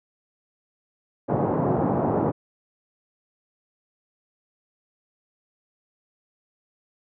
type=band-pass noise; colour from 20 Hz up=pink; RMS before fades=-23 dBFS; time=1.28-2.32 s; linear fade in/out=20 ms; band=120 to 900 Hz; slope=24 dB/octave; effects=none